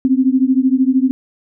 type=beating tone pair; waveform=sine; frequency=255.7 / 268.7 Hz; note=C4 / C4; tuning=-40 / +46 cents; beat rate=13 Hz; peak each=-13 / -14 dBFS; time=0.05-1.11 s; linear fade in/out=0 ms; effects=none